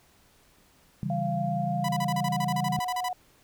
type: chord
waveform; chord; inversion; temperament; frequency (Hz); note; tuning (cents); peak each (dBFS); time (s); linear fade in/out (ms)
sine; C# diminished; none; equal; 138.59 / 164.81 / 196; C#3 / E3 / G3; 0 / 0 / 0; -32; 1.03-2.79; 0
type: tone with pitch glide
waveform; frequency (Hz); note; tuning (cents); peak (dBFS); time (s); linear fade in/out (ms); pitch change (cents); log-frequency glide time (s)
sine; 692 to 730.2; F5 to F#5; -16 to -23; -29; 1.1-3.13; 2; +93; 1.35-2.73
type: tone bursts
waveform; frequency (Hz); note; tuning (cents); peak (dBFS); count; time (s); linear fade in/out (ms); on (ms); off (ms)
sawtooth; 991; B5; +6; -26; 16; 1.84-3.087; 5; 47; 33
effects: pink hiss -61 dBFS RMS until 3.43 s